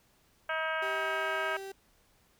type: harmonic tone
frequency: 318.5 Hz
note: D#4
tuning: 41 cents sharp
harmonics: 2 / 3 / 4 / 5 / 6 / 7 / 8 / 9 / 10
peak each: -36 / -39 / -37 / -34 / -47 / -41 / -46 / -45 / -52 dBFS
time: 0.49-1.57 s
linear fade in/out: 5 ms
type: tone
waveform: 35% pulse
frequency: 389 Hz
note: G4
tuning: 13 cents flat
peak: -38 dBFS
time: 0.82-1.72 s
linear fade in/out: 5 ms
effects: pink hiss -67 dBFS RMS until 2.39 s